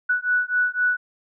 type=beating tone pair; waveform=sine; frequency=1476 / 1479.9 Hz; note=F#6 / F#6; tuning=-5 / 0 cents; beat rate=3.9 Hz; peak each=-22 dBFS; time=0.09-0.97 s; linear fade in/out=10 ms; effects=none